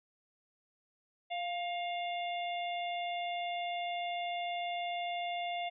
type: harmonic tone with a mistuned harmonic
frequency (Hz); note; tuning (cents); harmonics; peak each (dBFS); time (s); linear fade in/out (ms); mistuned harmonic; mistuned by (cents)
698.5; F5; 0; 1 / 3 / 4 / 5; -35 / -43 / -45 / -46; 1.3-5.7; 20; 3; +33
effects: none